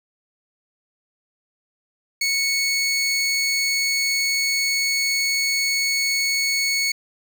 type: tone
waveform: 20% pulse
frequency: 2211 Hz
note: C#7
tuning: 5 cents flat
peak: -14 dBFS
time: 2.21-6.92 s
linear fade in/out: 5 ms
effects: none

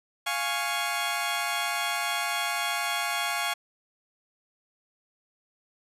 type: chord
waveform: 15% pulse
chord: Db major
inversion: first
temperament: equal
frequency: 698.5 / 830.6 / 1108.7 Hz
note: F5 / Ab5 / Db6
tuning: 0 / 0 / 0 cents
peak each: -25 dBFS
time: 0.26-3.54 s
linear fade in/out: 10 ms
effects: resampled to 32000 Hz

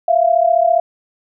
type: tone pair together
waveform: sine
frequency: 663.7 / 698.5 Hz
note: E5 / F5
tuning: +12 / 0 cents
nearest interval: minor second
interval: 88 cents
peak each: -13 dBFS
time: 0.08-0.8 s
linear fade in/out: 5 ms
effects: none

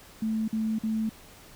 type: tone bursts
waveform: sine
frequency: 220 Hz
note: A3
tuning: in tune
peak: -25 dBFS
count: 3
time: 0.22-1.094 s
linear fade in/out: 5 ms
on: 260 ms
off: 47 ms
effects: pink hiss -51 dBFS RMS until 1.55 s

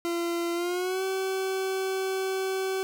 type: tone with pitch glide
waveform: 40% pulse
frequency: 341.8 to 381.4 Hz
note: F4 to G4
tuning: -37 to -47 cents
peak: -26 dBFS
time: 0.05-2.83 s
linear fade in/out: 0 ms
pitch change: +190 cents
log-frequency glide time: 0.54-1.03 s
effects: none

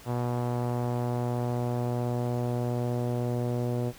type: tone with low-pass filter sweep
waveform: sawtooth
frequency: 121.5 Hz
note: B2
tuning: 28 cents flat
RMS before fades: -29 dBFS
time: 0.05-3.93 s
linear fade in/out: 50 ms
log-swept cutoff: 910 to 560 Hz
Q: 1.7
effects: pink hiss -50 dBFS RMS until 3.98 s

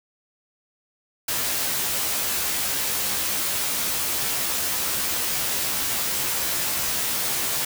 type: noise with comb filter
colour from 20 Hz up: white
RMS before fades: -25 dBFS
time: 1.28-7.65 s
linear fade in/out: 5 ms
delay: 15 ms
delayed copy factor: +0.95
effects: none

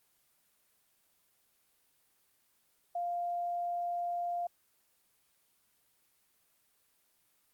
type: tone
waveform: sine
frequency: 698.5 Hz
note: F5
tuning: in tune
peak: -32 dBFS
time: 2.95-4.47 s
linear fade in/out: 5 ms
effects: white hiss -72 dBFS RMS until 7.53 s + Opus 24 kbps

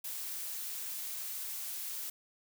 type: noise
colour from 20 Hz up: blue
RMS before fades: -40 dBFS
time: 0.04-2.1 s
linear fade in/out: 5 ms
effects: none

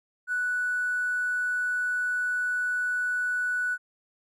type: tone with hard clipping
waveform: triangle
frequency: 1480 Hz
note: F#6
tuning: in tune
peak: -25 dBFS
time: 0.27-3.78 s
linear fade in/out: 50 ms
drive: 3 dB
effects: none

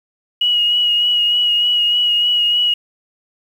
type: tone with vibrato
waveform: sine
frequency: 2900 Hz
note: F#7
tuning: 35 cents flat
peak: -12 dBFS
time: 0.41-2.74 s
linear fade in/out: 5 ms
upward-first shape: sine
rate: 3.3 Hz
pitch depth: 21 cents each way
effects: 7-bit

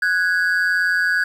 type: ring-modulated tone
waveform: triangle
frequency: 1568 Hz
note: G6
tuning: in tune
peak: -11 dBFS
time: 0.02-1.24 s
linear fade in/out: 5 ms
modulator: 89.2 Hz
effects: 8-bit

